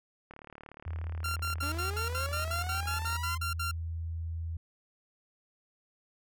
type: click train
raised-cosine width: 0.5 ms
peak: -32 dBFS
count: 106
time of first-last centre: 0.31-3.156 s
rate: 36.9 Hz
type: tone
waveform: sine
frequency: 82.41 Hz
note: E2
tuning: in tune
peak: -33 dBFS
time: 0.86-4.57 s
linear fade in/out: 5 ms
type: tone bursts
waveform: sawtooth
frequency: 1380 Hz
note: F6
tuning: 21 cents flat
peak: -29 dBFS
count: 14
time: 1.24-3.713 s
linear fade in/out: 5 ms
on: 120 ms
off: 61 ms
type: linear sweep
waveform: sawtooth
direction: up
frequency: 272.1 to 1046.5 Hz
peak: -35 dBFS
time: 1.62-3.38 s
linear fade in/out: 10 ms
effects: none